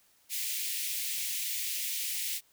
white high-pass noise, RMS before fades -34 dBFS, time 0.29-2.41 s, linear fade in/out 50 ms, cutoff 2000 Hz, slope 48 dB/octave, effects white hiss -66 dBFS RMS until 2.52 s

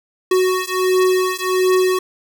square beating tone pair, 370 / 371.4 Hz, F#4 / F#4, 0 / +7 cents, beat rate 1.4 Hz, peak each -18 dBFS, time 0.31-1.99 s, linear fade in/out 5 ms, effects none

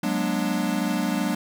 square chord, G# half-diminished seventh, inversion third, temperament equal with one note detuned, 185 / 207.7 / 240.7 / 293.7 Hz, F#3 / G#3 / B3 / D4, 0 / 0 / -44 / 0 cents, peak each -29 dBFS, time 0.03-1.35 s, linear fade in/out 5 ms, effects none

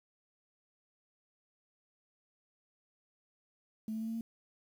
sine tone with pitch steps, 218.5 / 220.9 / 223.3 / 225.8 / 228.3 Hz, A3 / A3 / A3 / A3 / A#3, -12 / +7 / +26 / +45 / -36 cents, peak -34 dBFS, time 3.88-4.21 s, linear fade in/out 2 ms, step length 66 ms, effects tanh soft clip ceiling -30 dBFS + 10-bit

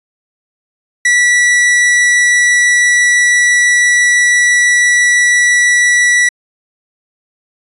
45% pulse tone, 1951 Hz, B6, 22 cents flat, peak -7 dBFS, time 1.05-6.29 s, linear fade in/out 5 ms, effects resampled to 24000 Hz

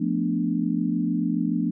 sine chord, B half-diminished seventh, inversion second, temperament equal, 174.61 / 220 / 246.9 / 293.7 Hz, F3 / A3 / B3 / D4, 0 / 0 / 0 / 0 cents, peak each -27 dBFS, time 0-1.71 s, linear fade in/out 10 ms, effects none

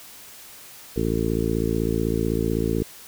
harmonic tone, 55.9 Hz, A1, 28 cents sharp, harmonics 1 / 2 / 3 / 4 / 5 / 6 / 7 / 8, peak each -29 / -29 / -29 / -29 / -29 / -29 / -29 / -29 dBFS, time 0.96-2.83 s, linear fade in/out 5 ms, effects white hiss -44 dBFS RMS until 3.07 s

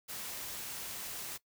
white noise, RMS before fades -42 dBFS, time 0.08-1.38 s, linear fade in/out 20 ms, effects noise-tail reverb RT60 0.1 s tail -19 dB re dry

